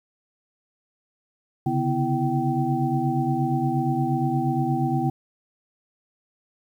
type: tone cluster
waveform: sine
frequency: 134.3 / 142.8 / 248.4 / 330.9 / 773 Hz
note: C3 / D3 / B3 / E4 / G5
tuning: +46 / -48 / +10 / +7 / -24 cents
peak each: -27 dBFS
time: 1.66-5.1 s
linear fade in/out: 5 ms
effects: 9-bit